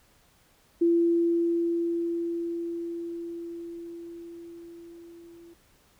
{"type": "tone with level ramp", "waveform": "sine", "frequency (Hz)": 339.1, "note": "E4", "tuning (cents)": 49, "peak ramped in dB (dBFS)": [-18, -47], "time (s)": [0.81, 5.54], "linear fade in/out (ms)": 10, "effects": ["pink hiss -62 dBFS RMS until 5.99 s"]}